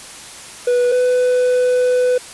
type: tone pair in turn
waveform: triangle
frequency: 490 / 499.1 Hz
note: B4 / B4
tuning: -14 / +18 cents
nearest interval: unison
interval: 32 cents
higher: second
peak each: -10 dBFS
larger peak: neither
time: 0.67-0.92 / 0.92-2.18 s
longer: second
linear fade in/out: 5 ms
effects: white hiss -35 dBFS RMS until 2.33 s + resampled to 24000 Hz